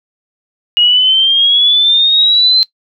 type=exponential sweep; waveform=sine; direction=up; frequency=2876 to 4121 Hz; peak=-6 dBFS; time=0.77-2.63 s; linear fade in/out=0 ms; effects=noise-tail reverb RT60 0.1 s tail -20 dB re dry